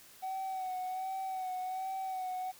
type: tone with vibrato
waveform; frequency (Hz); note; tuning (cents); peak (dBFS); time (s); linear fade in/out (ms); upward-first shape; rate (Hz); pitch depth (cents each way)
triangle; 752; F#5; +28; -32; 0.22-2.52; 20; sine; 1.3; 33
effects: tanh soft clip ceiling -30 dBFS + white hiss -57 dBFS RMS until 2.59 s